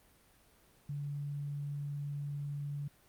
sine tone, 143.8 Hz, D3, 36 cents flat, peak -36 dBFS, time 0.89-2.88 s, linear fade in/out 5 ms, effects pink hiss -65 dBFS RMS until 3.08 s + Opus 32 kbps

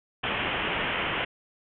white low-pass noise, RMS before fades -29 dBFS, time 0.23-1.25 s, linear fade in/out 10 ms, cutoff 3200 Hz, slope 96 dB/octave, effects none

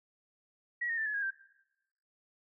sine tone with pitch steps, 1918 / 1844.1 / 1773.1 / 1704.8 / 1639.1 / 1576 Hz, A#6 / A#6 / A6 / G#6 / G#6 / G6, +49 / -19 / +13 / +45 / -23 / +9 cents, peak -31 dBFS, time 0.81-1.308 s, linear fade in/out 10 ms, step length 83 ms, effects noise-tail reverb RT60 0.9 s tail -19 dB re dry

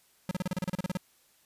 square tone bursts, 183.3 Hz, F#3, 16 cents flat, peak -29 dBFS, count 13, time 0.29-0.972 s, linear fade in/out 2 ms, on 22 ms, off 33 ms, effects white hiss -65 dBFS RMS until 1.45 s + resampled to 32000 Hz

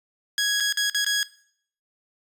15% pulse tone with dropouts, 1661.2 Hz, G#6, in tune, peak -14 dBFS, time 0.38-1.23 s, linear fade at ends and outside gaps 1 ms, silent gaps 0.601-0.605 / 0.725-0.772 / 0.898-0.946 / 1.046-1.064 s, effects noise-tail reverb RT60 0.6 s tail -19 dB re dry + resampled to 32000 Hz

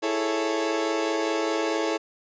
30% pulse chord, A major seventh, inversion second, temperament equal, 329.6 / 415.3 / 440 / 554.4 Hz, E4 / G#4 / A4 / C#5, 0 / 0 / 0 / 0 cents, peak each -25 / -30 / -26 / -28 dBFS, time 0.02-1.98 s, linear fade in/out 20 ms, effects resampled to 16000 Hz

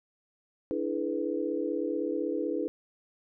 sine chord, E dominant seventh, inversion third, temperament equal with one note detuned, 293.7 / 329.6 / 424.5 / 493.9 Hz, D4 / E4 / G#4 / B4, 0 / 0 / +38 / 0 cents, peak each -34 / -33 / -34 / -34 dBFS, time 0.71-2.68 s, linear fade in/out 0 ms, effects none

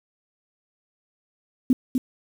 sine tone with echo, 255.2 Hz, C4, 43 cents flat, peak -13 dBFS, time 1.7-1.73 s, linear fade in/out 2 ms, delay 250 ms, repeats 1, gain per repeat -5 dB, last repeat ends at 1.98 s, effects 7-bit

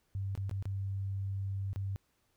sine tone with dropouts, 97.7 Hz, G2, 5 cents flat, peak -33 dBFS, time 0.15-1.96 s, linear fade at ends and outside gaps 0 ms, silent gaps 0.352-0.376 / 0.495-0.512 / 0.625-0.655 / 1.731-1.76 s, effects pink hiss -75 dBFS RMS until 2.36 s

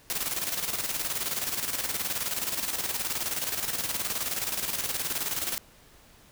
white noise with tremolo, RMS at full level -29 dBFS, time 0.1-5.58 s, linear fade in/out 0 ms, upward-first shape square, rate 19 Hz, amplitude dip 55%, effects pink hiss -56 dBFS RMS until 6.31 s

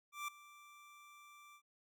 25% pulse tone with ADSR envelope, 1174.7 Hz, D6, in tune, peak -35 dBFS, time 0.12-1.62 s, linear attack 160 ms, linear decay 6 ms, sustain -19 dB, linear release 72 ms, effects none

